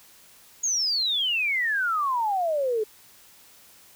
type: exponential sweep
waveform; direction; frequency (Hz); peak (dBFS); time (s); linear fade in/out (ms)
sine; down; 6750 to 418; -22; 0.63-2.84; 10
effects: white hiss -53 dBFS RMS until 3.95 s